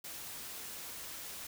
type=noise; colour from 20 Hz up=white; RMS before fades=-45 dBFS; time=0.04-1.47 s; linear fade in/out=5 ms; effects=none